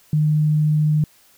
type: tone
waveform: sine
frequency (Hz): 152.3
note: D#3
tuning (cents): -37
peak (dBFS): -14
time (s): 0.13-1.04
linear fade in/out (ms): 2
effects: white hiss -54 dBFS RMS until 1.37 s